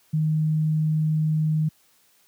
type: tone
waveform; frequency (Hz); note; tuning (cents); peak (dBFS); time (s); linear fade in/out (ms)
sine; 155.56; D#3; 0; -19; 0.13-1.69; 10
effects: white hiss -61 dBFS RMS until 2.27 s + high-pass 60 Hz 12 dB/octave